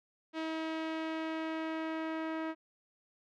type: tone with low-pass filter sweep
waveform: sawtooth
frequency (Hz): 320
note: D#4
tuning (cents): +49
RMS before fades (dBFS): -37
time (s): 0.33-2.55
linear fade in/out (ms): 50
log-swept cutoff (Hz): 3400 to 1900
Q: 1.1
effects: none